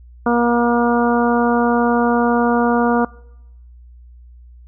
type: harmonic tone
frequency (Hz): 238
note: A#3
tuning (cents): +36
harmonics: 1 / 2 / 3 / 4 / 5 / 6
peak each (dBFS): -16 / -19 / -21 / -22 / -23 / -24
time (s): 0.26-3.05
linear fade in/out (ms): 5
effects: noise-tail reverb RT60 0.9 s tail -24 dB re dry + added 60 Hz sine -39 dBFS peak until 4.67 s